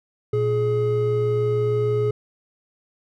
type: tone pair together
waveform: triangle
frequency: 118.14 / 421 Hz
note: A#2 / G#4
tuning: +24 / +24 cents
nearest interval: octave + minor seventh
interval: 2200 cents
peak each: -21 / -18 dBFS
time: 0.33-2.11 s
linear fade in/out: 5 ms
effects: none